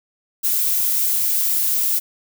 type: noise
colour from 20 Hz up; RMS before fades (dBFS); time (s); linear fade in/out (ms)
violet; -19; 0.43-2; 20
effects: none